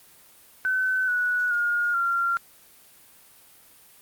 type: tone with pitch steps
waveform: sine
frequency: 1519 / 1471.5 / 1425.5 / 1380.9 Hz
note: F#6 / F#6 / F6 / F6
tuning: +45 / -10 / +35 / -20 cents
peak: -21 dBFS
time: 0.65-2.37 s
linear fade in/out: 0 ms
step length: 430 ms
effects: white hiss -53 dBFS RMS until 4.01 s + Opus 32 kbps